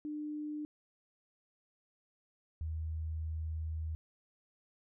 sine tone pair in turn, 300 / 79.46 Hz, D4 / D#2, +37 / +37 cents, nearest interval octave + major seventh, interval 2300 cents, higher first, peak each -37 / -35 dBFS, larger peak second, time 0.05-0.65 / 2.61-3.95 s, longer second, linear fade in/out 0 ms, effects none

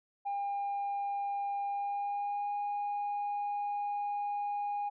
sine tone with pitch glide, 804 to 819 Hz, G5 to G#5, +44 to -24 cents, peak -30 dBFS, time 0.25-4.9 s, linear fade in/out 20 ms, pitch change +32 cents, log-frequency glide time 1.66-2.53 s, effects tanh soft clip ceiling -30 dBFS

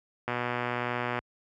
click train, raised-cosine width 0.5 ms, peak -15 dBFS, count 112, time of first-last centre 0.28-1.19 s, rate 122 Hz, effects high-pass 60 Hz 12 dB/octave

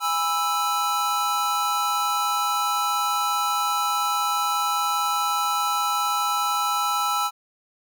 square chord, E major, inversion first, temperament just, 824.1 / 988.9 / 1318.5 Hz, G#5 / B5 / E6, -14 / +2 / 0 cents, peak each -28 / -30 / -24 dBFS, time 0-7.31 s, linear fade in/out 50 ms, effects none

